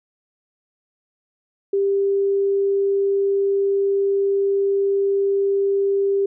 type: tone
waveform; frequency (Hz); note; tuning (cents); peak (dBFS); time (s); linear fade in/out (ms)
sine; 395.8; G4; +17; -16; 1.73-6.26; 5
effects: none